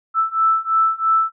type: beating tone pair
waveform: sine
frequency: 1318.5 / 1321.5 Hz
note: E6 / E6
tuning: 0 / +4 cents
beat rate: 3 Hz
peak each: -18 / -17 dBFS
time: 0.14-1.32 s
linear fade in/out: 50 ms
effects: none